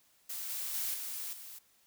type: noise with level steps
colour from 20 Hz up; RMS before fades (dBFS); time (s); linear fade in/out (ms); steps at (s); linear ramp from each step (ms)
blue; -40 / -38 / -35 / -40 / -48; 0.29-1.59; 10; 0.49 / 0.74 / 0.94 / 1.33; 2
effects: white hiss -68 dBFS RMS until 1.86 s